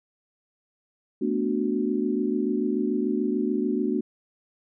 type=chord; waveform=sine; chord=B minor seventh; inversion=third; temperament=equal; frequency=220 / 246.9 / 293.7 / 370 Hz; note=A3 / B3 / D4 / F#4; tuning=0 / 0 / 0 / 0 cents; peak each=-28 dBFS; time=1.21-4.01 s; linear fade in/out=10 ms; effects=none